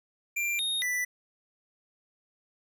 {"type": "tone with pitch steps", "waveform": "square", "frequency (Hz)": [2373, 3712, 1979], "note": ["D7", "A#7", "B6"], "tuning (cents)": [17, -8, 3], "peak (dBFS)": -28, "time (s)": [0.36, 1.05], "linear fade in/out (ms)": 10, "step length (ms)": 230, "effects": []}